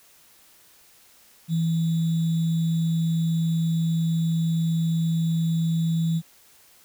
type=tone with sample-and-hold; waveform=sine; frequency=164.3 Hz; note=E3; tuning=5 cents flat; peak=-20 dBFS; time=1.48-6.22 s; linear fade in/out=50 ms; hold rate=3675 Hz; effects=white hiss -55 dBFS RMS until 6.84 s

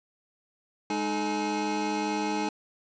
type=tone cluster; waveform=square; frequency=207.2 / 308.9 / 431 / 842 Hz; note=G#3 / D#4 / A4 / G#5; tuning=-4 / -12 / -36 / +24 cents; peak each=-35 / -32 / -36 / -32 dBFS; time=0.9-2.49 s; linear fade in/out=2 ms; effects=resampled to 16000 Hz + 10-bit

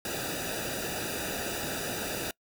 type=noise with comb filter; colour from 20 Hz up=pink; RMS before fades=-34 dBFS; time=0.05-2.31 s; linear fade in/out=2 ms; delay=0.93 ms; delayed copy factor=-0.9; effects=noise-tail reverb RT60 0.1 s tail -25 dB re dry

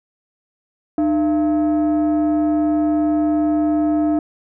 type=tone pair together; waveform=sine; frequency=302.9 / 680 Hz; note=D#4 / F5; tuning=-46 / -46 cents; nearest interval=octave + major second; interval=1400 cents; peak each=-13 / -20 dBFS; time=0.98-4.19 s; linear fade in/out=2 ms; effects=tanh soft clip ceiling -12 dBFS

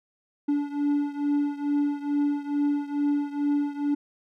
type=beating tone pair; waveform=triangle; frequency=288.3 / 290.6 Hz; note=D4 / D4; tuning=-32 / -18 cents; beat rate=2.3 Hz; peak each=-23 / -26 dBFS; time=0.48-3.95 s; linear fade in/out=10 ms; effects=none

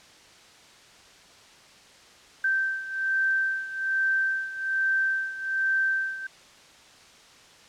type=beating tone pair; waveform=sine; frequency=1559 / 1560.2 Hz; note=G6 / G6; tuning=-10 / -9 cents; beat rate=1.2 Hz; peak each=-25 / -29 dBFS; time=2.44-6.27 s; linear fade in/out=5 ms; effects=white hiss -52 dBFS RMS until 7.68 s + low-pass 6000 Hz 12 dB/octave

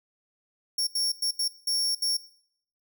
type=tone bursts at uneven times; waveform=sawtooth; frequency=5490 Hz; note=F8; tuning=31 cents flat; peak=-22 dBFS; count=6; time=0.78-0.87 / 0.95-1.12 / 1.22-1.31 / 1.39-1.48 / 1.67-1.95 / 2.02-2.17 s; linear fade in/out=5 ms; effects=noise-tail reverb RT60 0.7 s tail -20 dB re dry

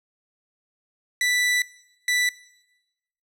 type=tone bursts at uneven times; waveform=sawtooth; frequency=1975.5 Hz; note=B6; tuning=in tune; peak=-16 dBFS; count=2; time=1.21-1.62 / 2.08-2.29 s; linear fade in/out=2 ms; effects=noise-tail reverb RT60 1.0 s tail -21 dB re dry + low-pass 11000 Hz 12 dB/octave

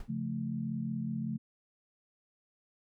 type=noise with exponential decay; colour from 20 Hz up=brown; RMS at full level=-40 dBFS; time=0-0.16 s; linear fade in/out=2 ms; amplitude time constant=33 ms
type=chord; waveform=sine; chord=Db augmented; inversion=none; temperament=equal; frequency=138.59 / 174.61 / 220 Hz; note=Db3 / F3 / A3; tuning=0 / 0 / 0 cents; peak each=-38 / -39 / -35 dBFS; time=0.08-1.38 s; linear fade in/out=20 ms
effects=none

